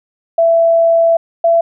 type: tone pair in turn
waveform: sine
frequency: 666 / 671 Hz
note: E5 / E5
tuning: +18 / +31 cents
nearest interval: unison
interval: 13 cents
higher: second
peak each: -7 dBFS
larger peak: neither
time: 0.38-1.17 / 1.44-1.61 s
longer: first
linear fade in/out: 5 ms
effects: none